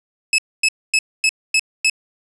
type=tone bursts; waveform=sawtooth; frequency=2593 Hz; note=E7; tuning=29 cents flat; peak=-9 dBFS; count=6; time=0.33-1.898 s; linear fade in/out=2 ms; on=53 ms; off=250 ms; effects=resampled to 24000 Hz + 8-bit